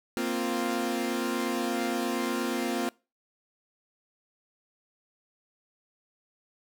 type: chord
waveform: sawtooth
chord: Bb suspended second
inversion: none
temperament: equal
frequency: 233.1 / 261.6 / 349.2 Hz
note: Bb3 / C4 / F4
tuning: 0 / 0 / 0 cents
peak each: -28 dBFS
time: 0.17-2.89 s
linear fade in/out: 0 ms
effects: noise-tail reverb RT60 0.3 s tail -24 dB re dry